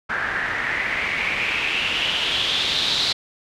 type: noise with low-pass filter sweep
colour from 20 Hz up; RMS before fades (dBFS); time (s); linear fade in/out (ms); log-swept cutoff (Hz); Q
white; -23; 0.09-3.13; 10; 1600 to 4100; 5
effects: none